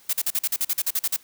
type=noise bursts; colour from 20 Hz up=blue; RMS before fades=-23 dBFS; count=13; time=0.09-1.164 s; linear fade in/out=5 ms; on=42 ms; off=44 ms; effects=white hiss -54 dBFS RMS until 1.23 s